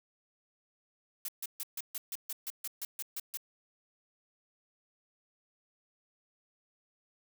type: noise bursts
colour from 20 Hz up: blue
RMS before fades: -38 dBFS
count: 13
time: 1.25-3.372 s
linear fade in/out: 2 ms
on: 34 ms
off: 140 ms
effects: none